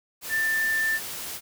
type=tone in noise; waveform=sine; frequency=1778 Hz; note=A6; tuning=18 cents sharp; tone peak=-22 dBFS; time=0.29-1 s; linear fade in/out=50 ms; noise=white; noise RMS=-35 dBFS; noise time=0.21-1.41 s; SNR=+10 dB; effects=none